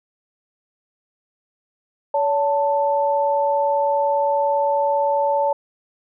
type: tone pair together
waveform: sine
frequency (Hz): 567.3 / 885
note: C#5 / A5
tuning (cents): +40 / +10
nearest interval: minor sixth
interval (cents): 770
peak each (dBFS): -19 / -19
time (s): 2.14-5.53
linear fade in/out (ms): 5
effects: none